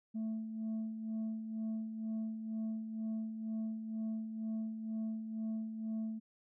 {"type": "tone with tremolo", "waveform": "sine", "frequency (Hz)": 220.8, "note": "A3", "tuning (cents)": 6, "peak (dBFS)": -32, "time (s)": [0.14, 6.2], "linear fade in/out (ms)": 20, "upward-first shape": "sine", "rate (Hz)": 2.1, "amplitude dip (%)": 60, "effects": ["tanh soft clip ceiling -34 dBFS"]}